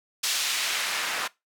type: noise with band-pass filter sweep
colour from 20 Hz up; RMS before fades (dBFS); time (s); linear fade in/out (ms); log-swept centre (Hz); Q
white; -28; 0.23-1.28; 10; 4000 to 1300; 0.8
effects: noise-tail reverb RT60 0.2 s tail -21 dB re dry